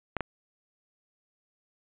clicks, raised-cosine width 0.5 ms, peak -14 dBFS, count 2, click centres 0.167 / 0.207 s, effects resampled to 8000 Hz + 8-bit

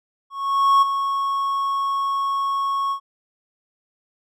triangle tone with ADSR envelope, 1102 Hz, C#6, 11 cents flat, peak -9 dBFS, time 0.3-3 s, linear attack 520 ms, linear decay 15 ms, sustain -9 dB, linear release 86 ms, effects none

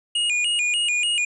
square tone with vibrato, 2647 Hz, E7, 7 cents sharp, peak -20 dBFS, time 0.15-1.25 s, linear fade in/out 5 ms, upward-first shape square, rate 3.4 Hz, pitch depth 140 cents each way, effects resampled to 24000 Hz

